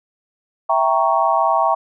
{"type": "chord", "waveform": "sine", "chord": "E diminished seventh", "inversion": "none", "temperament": "equal", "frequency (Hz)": [659.3, 784, 932.3, 1108.7], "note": ["E5", "G5", "Bb5", "Db6"], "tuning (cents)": [0, 0, 0, 0], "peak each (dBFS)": -19, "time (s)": [0.69, 1.75], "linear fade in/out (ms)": 10, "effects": []}